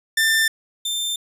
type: tone pair in turn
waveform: sawtooth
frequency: 1786 / 3579 Hz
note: A6 / A7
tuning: +25 / +29 cents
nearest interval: octave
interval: 1204 cents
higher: second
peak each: -12 / -19 dBFS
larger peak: first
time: 0.17-0.48 / 0.85-1.16 s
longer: neither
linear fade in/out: 5 ms
effects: resampled to 32000 Hz